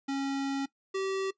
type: tone pair in turn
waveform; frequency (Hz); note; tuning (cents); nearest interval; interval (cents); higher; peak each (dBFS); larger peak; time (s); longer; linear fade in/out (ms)
square; 274.4 / 385.5; C#4 / G4; -17 / -29; tritone; 588; second; -30 / -30; neither; 0.08-0.66 / 0.94-1.31; first; 10
effects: noise-tail reverb RT60 0.1 s tail -19 dB re dry + resampled to 16000 Hz